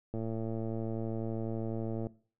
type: click train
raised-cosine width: 2 ms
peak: -24 dBFS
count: 217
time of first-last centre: 0.14-2.069 s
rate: 112 Hz
effects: noise-tail reverb RT60 0.4 s tail -19 dB re dry